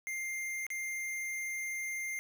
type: tone with dropouts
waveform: square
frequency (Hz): 2104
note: C7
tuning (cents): +9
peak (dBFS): -36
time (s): 0.07-2.19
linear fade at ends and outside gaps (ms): 0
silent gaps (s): 0.666-0.703
effects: none